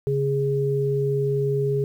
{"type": "tone pair together", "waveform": "sine", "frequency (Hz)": [138.59, 413.4], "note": ["C#3", "G#4"], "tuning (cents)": [0, -8], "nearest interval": "octave + perfect fifth", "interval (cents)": 1892, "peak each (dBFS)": [-23, -22], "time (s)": [0.07, 1.84], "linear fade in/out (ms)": 0, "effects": ["9-bit"]}